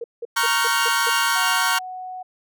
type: tone bursts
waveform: sine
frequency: 468.7 Hz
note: A#4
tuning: 9 cents sharp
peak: -26 dBFS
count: 6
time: 0.01-1.096 s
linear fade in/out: 5 ms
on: 31 ms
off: 180 ms
type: chord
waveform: sawtooth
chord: G half-diminished seventh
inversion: first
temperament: equal with one note detuned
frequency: 932.3 / 1108.7 / 1396.9 / 1534.8 Hz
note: Bb5 / Db6 / F6 / G6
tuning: 0 / 0 / 0 / -37 cents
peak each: -20 dBFS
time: 0.36-1.79 s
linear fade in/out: 10 ms
type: tone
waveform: sine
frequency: 740 Hz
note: F#5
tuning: in tune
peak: -30 dBFS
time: 1.35-2.23 s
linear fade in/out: 10 ms
effects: none